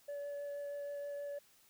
sine tone with vibrato, 573 Hz, D5, 43 cents flat, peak -37 dBFS, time 0.08-1.39 s, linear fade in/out 10 ms, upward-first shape triangle, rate 6.3 Hz, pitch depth 10 cents each way, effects tanh soft clip ceiling -39 dBFS + white hiss -67 dBFS RMS until 1.69 s

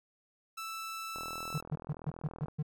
sawtooth tone, 1321 Hz, E6, 3 cents sharp, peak -35 dBFS, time 0.57-1.61 s, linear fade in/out 10 ms
click train, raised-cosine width 1 ms, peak -31 dBFS, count 55, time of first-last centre 1.16-2.484 s, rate 40.8 Hz
triangle tone bursts, 150.8 Hz, D3, 46 cents sharp, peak -28 dBFS, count 7, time 1.54-2.628 s, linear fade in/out 10 ms, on 44 ms, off 130 ms
effects none

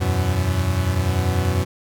40% pulse chord, E suspended second, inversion none, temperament equal, 82.41 / 92.5 / 123.47 Hz, E2 / F#2 / B2, 0 / 0 / 0 cents, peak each -23 / -19 / -25 dBFS, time 0-1.65 s, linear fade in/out 20 ms, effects none

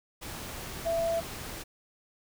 sine tone in noise, 667 Hz, E5, 20 cents sharp, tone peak -26 dBFS, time 0.85-1.21 s, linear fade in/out 20 ms, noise pink, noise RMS -40 dBFS, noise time 0.21-1.64 s, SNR +11 dB, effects none

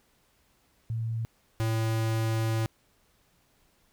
sine / square tone pair in turn, 113.5 / 112 Hz, A#2 / A2, -46 / +31 cents, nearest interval unison, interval 23 cents, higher first, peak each -28 / -26 dBFS, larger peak second, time 0.9-1.25 / 1.6-2.66 s, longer second, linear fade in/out 0 ms, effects pink hiss -67 dBFS RMS until 3.92 s

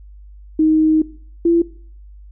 sine tone pair in turn, 313.3 / 337.9 Hz, D#4 / E4, +12 / +43 cents, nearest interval minor second, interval 131 cents, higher second, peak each -10 dBFS, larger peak neither, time 0.59-1.02 / 1.45-1.62 s, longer first, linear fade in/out 5 ms, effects noise-tail reverb RT60 0.5 s tail -19 dB re dry + added 50 Hz sine -37 dBFS peak until 2.31 s

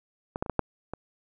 clicks, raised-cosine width 1 ms, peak -17 / -13 / -25 / -14 / -8 / -20 dBFS, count 6, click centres 0.359 / 0.425 / 0.462 / 0.497 / 0.593 / 0.936 s, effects none

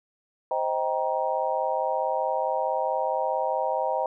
sine chord, C minor seventh, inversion none, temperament just, 523.3 / 627.9 / 784.9 / 941.9 Hz, C5 / Eb5 / G5 / Bb5, 0 / +16 / +2 / +18 cents, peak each -29 dBFS, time 0.51-4.06 s, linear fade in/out 2 ms, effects none

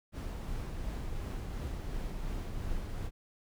brown noise with tremolo, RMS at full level -36 dBFS, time 0.12-3.11 s, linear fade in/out 50 ms, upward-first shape sine, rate 2.8 Hz, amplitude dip 25%, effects none

